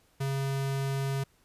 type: tone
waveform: square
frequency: 136.6 Hz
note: C#3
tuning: 25 cents flat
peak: -29 dBFS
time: 0.2-1.24 s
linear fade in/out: 10 ms
effects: pink hiss -66 dBFS RMS until 1.44 s + resampled to 32000 Hz